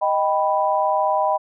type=chord; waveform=sine; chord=Eb augmented; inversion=none; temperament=equal; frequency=622.3 / 784 / 987.8 Hz; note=Eb5 / G5 / B5; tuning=0 / 0 / 0 cents; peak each=-21 dBFS; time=0.01-1.38 s; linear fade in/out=20 ms; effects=none